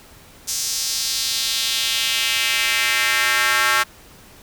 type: tone with high-pass filter sweep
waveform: square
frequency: 122.4 Hz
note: B2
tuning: 15 cents flat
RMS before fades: -20 dBFS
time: 0.47-3.84 s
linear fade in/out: 20 ms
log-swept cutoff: 6100 to 1400 Hz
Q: 2
effects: pink hiss -46 dBFS RMS until 4.42 s